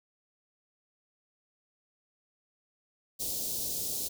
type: band-stop noise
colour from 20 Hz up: white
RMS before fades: -34 dBFS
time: 3.19-4.09 s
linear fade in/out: 20 ms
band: 610 to 4000 Hz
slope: 24 dB/octave
effects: none